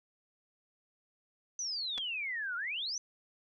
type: exponential two-way sweep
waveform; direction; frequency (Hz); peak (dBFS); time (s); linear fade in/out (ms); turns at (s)
sine; down then up; 6150 to 1374 to 6150; -34; 1.59-2.98; 2; 2.56
type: clicks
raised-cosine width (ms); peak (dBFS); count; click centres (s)
0.2; -25; 2; 1.978 / 1.982
effects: none